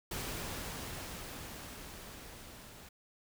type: noise with level ramp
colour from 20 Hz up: pink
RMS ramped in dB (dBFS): -39 to -53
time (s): 0.11-2.89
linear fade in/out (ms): 5
effects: none